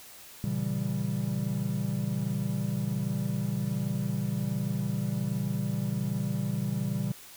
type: chord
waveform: triangle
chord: A# diminished seventh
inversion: none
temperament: equal with one note detuned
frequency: 117.28 / 138.59 / 164.81 / 196 Hz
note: A#2 / C#3 / E3 / G3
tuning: +11 / 0 / 0 / 0 cents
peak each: -32 / -31 / -33 / -30 dBFS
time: 0.44-7.12 s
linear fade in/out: 0 ms
effects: white hiss -49 dBFS RMS until 7.36 s